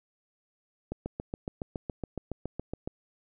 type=click train; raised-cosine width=2 ms; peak=-20 dBFS; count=15; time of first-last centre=0.92-2.875 s; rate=7.16 Hz; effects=none